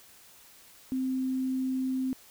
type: tone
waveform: sine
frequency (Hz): 260.4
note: C4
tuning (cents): -8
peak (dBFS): -27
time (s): 0.92-2.13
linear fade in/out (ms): 0
effects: white hiss -55 dBFS RMS until 2.3 s